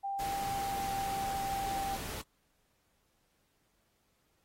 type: tone with pitch glide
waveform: sine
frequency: 791 to 785.5 Hz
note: G5 to G5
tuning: +15 to +3 cents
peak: -33 dBFS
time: 0.03-1.97 s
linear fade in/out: 20 ms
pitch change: -12 cents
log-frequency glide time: 0.59-1.09 s
type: noise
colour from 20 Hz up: pink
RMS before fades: -42 dBFS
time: 0.19-2.22 s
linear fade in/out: 10 ms
effects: pink hiss -75 dBFS RMS until 4.44 s + AAC 48 kbps

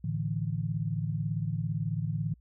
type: chord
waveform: sine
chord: A suspended fourth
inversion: none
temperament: equal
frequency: 110 / 146.83 / 164.81 Hz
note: A2 / D3 / E3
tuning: 0 / 0 / 0 cents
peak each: -33 dBFS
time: 0.04-2.34 s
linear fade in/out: 5 ms
effects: added 60 Hz sine -57 dBFS peak until 2.4 s

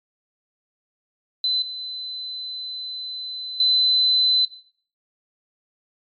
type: tone with level steps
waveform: sine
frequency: 4030 Hz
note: B7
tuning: 34 cents sharp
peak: -18 / -28 / -14 dBFS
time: 1.44-4.45 s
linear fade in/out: 2 ms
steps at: 1.62 / 3.6 s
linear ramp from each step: 2 ms
effects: noise-tail reverb RT60 0.5 s tail -17 dB re dry + MP3 96 kbps

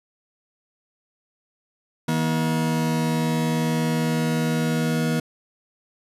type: tone pair together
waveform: 40% pulse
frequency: 159.5 / 239.3 Hz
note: D#3 / A#3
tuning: +43 / +46 cents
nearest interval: perfect fifth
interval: 703 cents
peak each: -22 / -23 dBFS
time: 2.08-5.2 s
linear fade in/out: 5 ms
effects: resampled to 32000 Hz

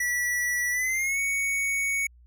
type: tone with pitch glide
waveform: square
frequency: 1951 to 2228 Hz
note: B6 to C#7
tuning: -22 to +8 cents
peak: -25 dBFS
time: 0-2.07 s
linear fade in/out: 5 ms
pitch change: +230 cents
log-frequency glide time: 0.71-1.19 s
effects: added 60 Hz sine -51 dBFS peak until 2.26 s

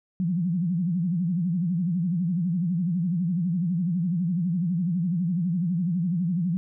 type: tone with vibrato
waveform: sine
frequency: 174.8 Hz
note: F3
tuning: 2 cents sharp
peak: -22 dBFS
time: 0.2-6.57 s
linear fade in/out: 0 ms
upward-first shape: sine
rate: 12 Hz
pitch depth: 150 cents each way
effects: none

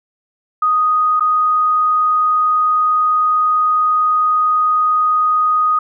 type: tone with dropouts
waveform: sine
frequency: 1244.5 Hz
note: D#6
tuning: in tune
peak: -11 dBFS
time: 0.62-5.79 s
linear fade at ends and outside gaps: 5 ms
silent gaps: 1.197-1.206 s
effects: none

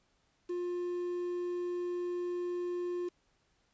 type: tone with quantisation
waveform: triangle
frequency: 353.7 Hz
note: F4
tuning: 22 cents sharp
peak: -31 dBFS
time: 0.49-3.09 s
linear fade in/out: 10 ms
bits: 9
effects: pink hiss -73 dBFS RMS until 3.73 s + resampled to 16000 Hz

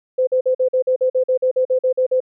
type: tone bursts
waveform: sine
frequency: 513 Hz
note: C5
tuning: 34 cents flat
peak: -13 dBFS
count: 15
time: 0.18-2.204 s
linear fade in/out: 10 ms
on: 92 ms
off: 46 ms
effects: none

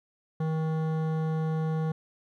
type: tone with hard clipping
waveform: sine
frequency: 158.6 Hz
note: D#3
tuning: 33 cents sharp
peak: -28 dBFS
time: 0.4-1.92 s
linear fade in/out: 5 ms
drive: 14 dB
effects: none

